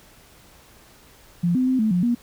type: tone with pitch steps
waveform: sine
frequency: 173.2 / 255.6 / 258.9 / 217.8 / 177.8 / 239.1 Hz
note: F3 / C4 / C4 / A3 / F3 / A#3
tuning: -14 / -40 / -18 / -17 / +31 / +44 cents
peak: -17 dBFS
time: 1.43-2.15 s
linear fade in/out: 10 ms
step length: 120 ms
effects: pink hiss -51 dBFS RMS until 2.22 s

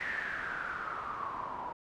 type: noise with low-pass filter sweep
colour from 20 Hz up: white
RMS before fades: -38 dBFS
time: 0-1.73 s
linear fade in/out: 10 ms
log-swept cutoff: 1900 to 930 Hz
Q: 8.2
effects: none

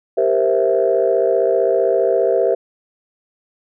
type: chord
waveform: sine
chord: C dominant seventh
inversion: second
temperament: equal with one note detuned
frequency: 392 / 468.1 / 523.3 / 659.3 Hz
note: G4 / Bb4 / C5 / E5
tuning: 0 / +7 / 0 / 0 cents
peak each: -18 dBFS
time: 0.17-2.55 s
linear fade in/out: 10 ms
effects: tanh soft clip ceiling -4 dBFS

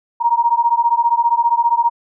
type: beating tone pair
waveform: sine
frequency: 932.3 / 947.3 Hz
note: A#5 / A#5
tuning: 0 / +28 cents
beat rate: 15 Hz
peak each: -15 dBFS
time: 0.2-1.9 s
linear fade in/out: 20 ms
effects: none

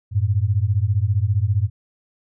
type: beating tone pair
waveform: sine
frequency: 94.3 / 109.3 Hz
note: F#2 / A2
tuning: +33 / -11 cents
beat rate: 15 Hz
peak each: -19 dBFS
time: 0.11-1.7 s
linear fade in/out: 50 ms
effects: none

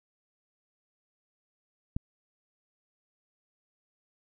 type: click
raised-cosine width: 5 ms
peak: -18 dBFS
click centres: 1.965 s
effects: none

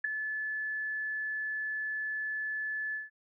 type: tone with ADSR envelope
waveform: sine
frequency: 1730 Hz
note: A6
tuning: 30 cents flat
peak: -22 dBFS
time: 0.04-3.1 s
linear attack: 8 ms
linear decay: 4 ms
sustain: -10 dB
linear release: 160 ms
effects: none

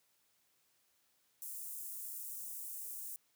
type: high-pass noise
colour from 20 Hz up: white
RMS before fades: -45 dBFS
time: 1.42-3.16 s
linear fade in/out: 0 ms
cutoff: 8000 Hz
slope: 24 dB/octave
effects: white hiss -75 dBFS RMS until 3.35 s + high-pass 60 Hz 12 dB/octave

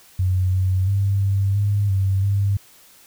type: tone with pitch steps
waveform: sine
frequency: 92.4 / 93.5 / 98.9 / 98.3 / 101.8 / 96.5 / 99.6 Hz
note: F#2 / F#2 / G2 / G2 / G#2 / G2 / G2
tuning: -2 / +19 / +16 / +5 / -34 / -27 / +28 cents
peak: -16 dBFS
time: 0.19-2.57 s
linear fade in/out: 5 ms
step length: 340 ms
effects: white hiss -50 dBFS RMS until 3.06 s

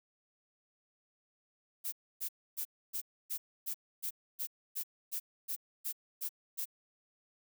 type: noise bursts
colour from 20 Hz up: violet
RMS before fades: -37 dBFS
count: 14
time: 1.84-6.656 s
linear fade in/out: 20 ms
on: 84 ms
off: 280 ms
effects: none

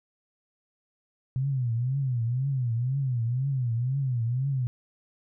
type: tone with vibrato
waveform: sine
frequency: 126.3 Hz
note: B2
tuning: 39 cents sharp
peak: -24 dBFS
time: 1.36-4.67 s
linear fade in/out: 0 ms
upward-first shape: triangle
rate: 2 Hz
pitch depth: 200 cents each way
effects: none

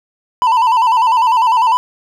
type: tone with vibrato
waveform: triangle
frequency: 948 Hz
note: A#5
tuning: 29 cents sharp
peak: -7 dBFS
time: 0.42-1.77 s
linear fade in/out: 0 ms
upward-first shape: square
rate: 10 Hz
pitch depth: 87 cents each way
effects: none

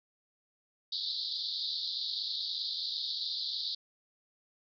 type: band-pass noise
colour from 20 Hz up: pink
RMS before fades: -36 dBFS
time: 0.92-3.75 s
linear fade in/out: 5 ms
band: 3600 to 4800 Hz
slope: 96 dB/octave
effects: none

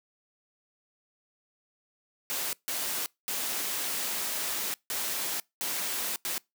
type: noise bursts at uneven times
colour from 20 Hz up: white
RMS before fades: -32 dBFS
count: 6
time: 2.3-2.53 / 2.68-3.06 / 3.28-4.74 / 4.9-5.4 / 5.61-6.16 / 6.25-6.38 s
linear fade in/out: 0 ms
effects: noise-tail reverb RT60 0.2 s tail -25 dB re dry + high-pass 200 Hz 12 dB/octave

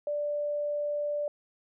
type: tone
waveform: sine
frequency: 587.3 Hz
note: D5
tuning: in tune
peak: -28 dBFS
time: 0.07-1.28 s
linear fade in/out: 2 ms
effects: none

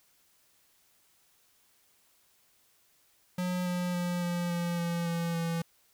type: tone with pitch steps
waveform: square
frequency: 180.4 / 178.43 / 176.48 / 174.56 / 172.65 / 170.77 / 168.9 / 167.06 Hz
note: F#3 / F3 / F3 / F3 / F3 / F3 / E3 / E3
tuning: -44 / +37 / +18 / -1 / -20 / -39 / +42 / +23 cents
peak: -30 dBFS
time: 3.38-5.62 s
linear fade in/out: 5 ms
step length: 280 ms
effects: white hiss -67 dBFS RMS until 5.93 s

